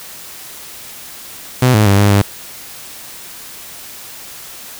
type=tone with pitch steps; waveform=sawtooth; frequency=126.8 / 106.8 / 99.4 / 102 / 100.7 Hz; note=B2 / G#2 / G2 / G#2 / G2; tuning=+46 / +49 / +25 / -31 / +47 cents; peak=-4 dBFS; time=1.62-2.22 s; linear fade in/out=5 ms; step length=120 ms; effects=white hiss -33 dBFS RMS until 4.79 s